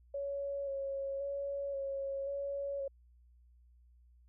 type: tone with vibrato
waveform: sine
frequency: 554.4 Hz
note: C#5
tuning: in tune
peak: -35 dBFS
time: 0.14-2.88 s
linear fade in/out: 5 ms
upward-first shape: square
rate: 0.94 Hz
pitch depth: 18 cents each way
effects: added 60 Hz sine -60 dBFS peak until 4.28 s